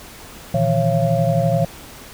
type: tone cluster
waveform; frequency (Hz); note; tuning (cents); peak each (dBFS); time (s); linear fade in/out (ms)
sine; 118.7 / 155.5 / 167.4 / 547 / 680; A#2 / D#3 / E3 / C#5 / F5; +32 / -1 / +27 / -23 / -46; -21; 0.54-1.65; 5
effects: pink hiss -39 dBFS RMS until 2.13 s